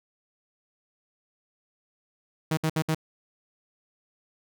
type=tone bursts; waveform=sawtooth; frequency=158.2 Hz; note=D#3; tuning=29 cents sharp; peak=-19 dBFS; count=4; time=2.51-2.947 s; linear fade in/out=5 ms; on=62 ms; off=63 ms; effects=none